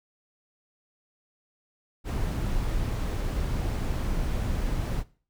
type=noise; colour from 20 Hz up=brown; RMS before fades=-28 dBFS; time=2.04-5.04 s; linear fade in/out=50 ms; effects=noise-tail reverb RT60 0.4 s tail -19 dB re dry